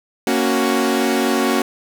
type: chord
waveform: sawtooth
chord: F# major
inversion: first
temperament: equal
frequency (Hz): 233.1 / 277.2 / 370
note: A#3 / C#4 / F#4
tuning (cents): 0 / 0 / 0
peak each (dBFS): -16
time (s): 0.27-1.62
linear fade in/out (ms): 2
effects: none